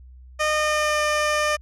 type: tone with pitch glide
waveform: 15% pulse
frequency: 611 to 601.9 Hz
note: D#5 to D5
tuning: -32 to +42 cents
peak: -13 dBFS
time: 0.39-1.57 s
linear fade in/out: 20 ms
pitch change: -26 cents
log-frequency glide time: 0.52-1.01 s
effects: added 63 Hz sine -42 dBFS peak until 1.61 s + low-pass 9000 Hz 12 dB/octave